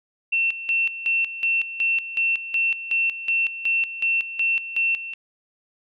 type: tone with tremolo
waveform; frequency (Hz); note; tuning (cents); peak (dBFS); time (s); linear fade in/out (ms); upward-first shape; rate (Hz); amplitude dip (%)
sine; 2700; E7; +41; -18; 0.32-5.14; 10; square; 2.7; 75
effects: none